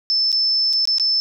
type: tone with dropouts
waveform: sine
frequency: 5274 Hz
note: E8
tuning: in tune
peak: -15 dBFS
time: 0.1-1.2 s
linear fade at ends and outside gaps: 0 ms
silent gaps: 0.318-0.327 / 0.729-0.734 / 0.854-0.874 / 0.983-0.998 s
effects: none